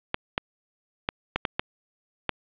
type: clicks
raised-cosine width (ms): 0.3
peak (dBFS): -7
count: 7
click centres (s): 0.144 / 0.379 / 1.089 / 1.36 / 1.452 / 1.595 / 2.293
effects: resampled to 8000 Hz + 7-bit